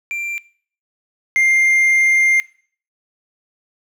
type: tone pair in turn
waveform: triangle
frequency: 2364 / 2106 Hz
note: D7 / C7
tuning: +11 / +11 cents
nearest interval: major second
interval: 200 cents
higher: first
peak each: -19 / -10 dBFS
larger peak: second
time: 0.11-0.38 / 1.36-2.4 s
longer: second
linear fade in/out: 0 ms
effects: noise-tail reverb RT60 0.5 s tail -21 dB re dry

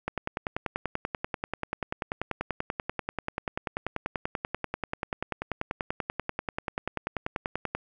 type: click train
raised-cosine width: 0.5 ms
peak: -14 dBFS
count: 80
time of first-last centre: 0.08-7.75 s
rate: 10.3 Hz
effects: none

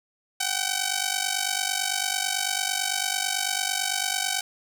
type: ring-modulated tone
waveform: 5% pulse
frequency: 761 Hz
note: F#5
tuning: 48 cents sharp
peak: -10 dBFS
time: 0.4-4.41 s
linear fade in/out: 5 ms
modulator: 24.5 Hz
effects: none

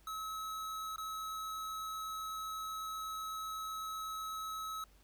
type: tone with dropouts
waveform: square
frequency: 1289 Hz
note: E6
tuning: 39 cents flat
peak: -40 dBFS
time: 0.07-4.84 s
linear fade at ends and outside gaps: 2 ms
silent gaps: 0.961-0.981 s
effects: added 49 Hz sine -63 dBFS peak until 5.03 s + pink hiss -68 dBFS RMS until 5.03 s

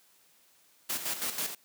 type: noise with tremolo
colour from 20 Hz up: white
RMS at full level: -32 dBFS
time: 0.89-1.55 s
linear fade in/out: 10 ms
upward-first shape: square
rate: 6.1 Hz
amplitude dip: 60%
effects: white hiss -64 dBFS RMS until 1.64 s + high-pass 150 Hz 12 dB/octave

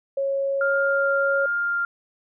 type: tone with pitch glide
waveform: sine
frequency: 549 to 553.1 Hz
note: C#5 to C#5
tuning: -17 to -4 cents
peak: -21 dBFS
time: 0.17-1.46 s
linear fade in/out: 5 ms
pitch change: +13 cents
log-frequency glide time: 0.34-1.03 s
type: tone with vibrato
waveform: sine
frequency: 1400 Hz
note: F6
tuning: 4 cents sharp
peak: -21 dBFS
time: 0.61-1.85 s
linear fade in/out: 2 ms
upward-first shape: triangle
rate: 1.4 Hz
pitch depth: 8 cents each way
effects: none

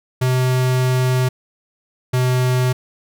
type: tone pair in turn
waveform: square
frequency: 127.9 / 126.87 Hz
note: C3 / B2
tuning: -39 / +47 cents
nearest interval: unison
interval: 14 cents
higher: first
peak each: -15 dBFS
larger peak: neither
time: 0.21-1.29 / 2.13-2.73 s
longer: first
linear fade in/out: 10 ms
effects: none

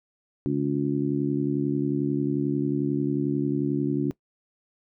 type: harmonic tone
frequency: 71.2 Hz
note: C#2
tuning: 47 cents sharp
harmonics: 2 / 3 / 4 / 5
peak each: -28 / -31 / -25 / -29 dBFS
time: 0.46-4.11 s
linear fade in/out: 0 ms
effects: noise-tail reverb RT60 0.1 s tail -20 dB re dry

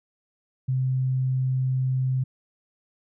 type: tone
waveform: sine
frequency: 130 Hz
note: C3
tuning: 11 cents flat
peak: -21 dBFS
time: 0.68-2.24 s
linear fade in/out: 10 ms
effects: none

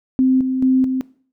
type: tone with tremolo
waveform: sine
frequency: 260 Hz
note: C4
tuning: 11 cents flat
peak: -11 dBFS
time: 0.19-1.01 s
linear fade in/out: 0 ms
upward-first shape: square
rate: 2.3 Hz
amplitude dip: 50%
effects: noise-tail reverb RT60 0.5 s tail -20 dB re dry

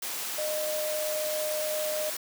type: tone in noise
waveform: sine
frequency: 613 Hz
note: D#5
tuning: 26 cents flat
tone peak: -29 dBFS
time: 0.38-2.1 s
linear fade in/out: 5 ms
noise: white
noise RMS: -34 dBFS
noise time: 0.02-2.17 s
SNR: +2 dB
effects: high-pass 300 Hz 12 dB/octave

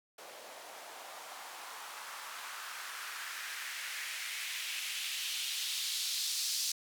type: noise with band-pass filter sweep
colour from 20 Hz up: blue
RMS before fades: -40 dBFS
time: 0.18-6.72 s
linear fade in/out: 5 ms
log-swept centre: 550 to 4800 Hz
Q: 1.9
effects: none

